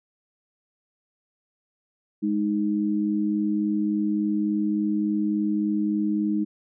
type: tone pair together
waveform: sine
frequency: 207.7 / 311.2 Hz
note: G#3 / D#4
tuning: 0 / 0 cents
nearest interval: perfect fifth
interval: 700 cents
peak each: -24 dBFS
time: 2.22-6.45 s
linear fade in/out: 20 ms
effects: none